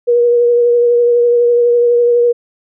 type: tone with vibrato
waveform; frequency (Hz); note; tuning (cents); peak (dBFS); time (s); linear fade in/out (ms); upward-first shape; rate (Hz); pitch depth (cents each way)
sine; 478.6; A#4; +46; -7; 0.07-2.33; 20; triangle; 12; 21
effects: none